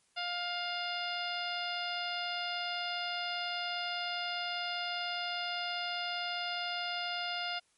harmonic tone, 705 Hz, F5, 16 cents sharp, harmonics 1 / 2 / 3 / 4 / 5 / 6 / 7, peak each -39 / -40 / -43 / -40 / -43 / -47 / -43 dBFS, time 0.16-7.6 s, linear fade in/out 20 ms, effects white hiss -71 dBFS RMS until 7.77 s + MP3 48 kbps

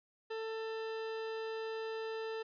40% pulse tone, 444.8 Hz, A4, 19 cents sharp, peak -37 dBFS, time 0.3-2.43 s, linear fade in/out 10 ms, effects resampled to 11025 Hz

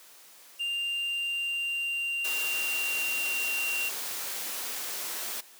triangle tone with pitch glide, 2794 to 2759 Hz, F7 to F7, 0 to -22 cents, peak -27 dBFS, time 0.59-3.9 s, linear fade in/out 20 ms, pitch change -22 cents, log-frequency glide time 0.72-3.49 s
white noise, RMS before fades -35 dBFS, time 2.24-5.41 s, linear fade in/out 10 ms
effects white hiss -53 dBFS RMS until 5.59 s + high-pass 300 Hz 12 dB/octave

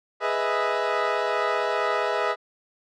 20% pulse chord, E major seventh, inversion first, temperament equal with one note detuned, 415.3 / 493.9 / 624.1 / 659.3 Hz, G#4 / B4 / D#5 / E5, 0 / 0 / +5 / 0 cents, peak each -23 dBFS, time 0.2-2.36 s, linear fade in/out 50 ms, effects low-pass 3000 Hz 12 dB/octave

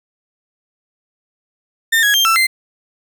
35% pulse tone with pitch steps, 1811 / 1663 / 3180 / 1334 / 2079 Hz, A6 / G#6 / G7 / E6 / C7, +49 / +2 / +24 / +20 / -12 cents, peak -9 dBFS, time 1.92-2.47 s, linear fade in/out 10 ms, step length 110 ms, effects none

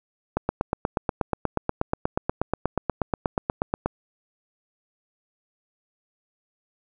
click train, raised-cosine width 1 ms, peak -8 dBFS, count 30, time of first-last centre 0.37-3.86 s, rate 8.31 Hz, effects none

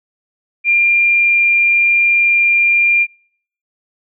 sine tone, 2393 Hz, D7, 32 cents sharp, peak -9 dBFS, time 0.64-3.07 s, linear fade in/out 50 ms, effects noise-tail reverb RT60 0.6 s tail -26 dB re dry

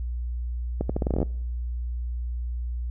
accelerating click train, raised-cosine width 2 ms, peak -12 dBFS, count 12, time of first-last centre 0.81-1.229 s, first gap 85 ms, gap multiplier 0.82, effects noise-tail reverb RT60 0.8 s tail -25 dB re dry + added 60 Hz sine -27 dBFS peak until 2.9 s

